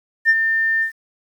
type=tone with ADSR envelope; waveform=sine; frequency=1800 Hz; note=A6; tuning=39 cents sharp; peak=-7 dBFS; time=0.25-0.92 s; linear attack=44 ms; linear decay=41 ms; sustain=-8 dB; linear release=100 ms; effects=tanh soft clip ceiling -6 dBFS + 8-bit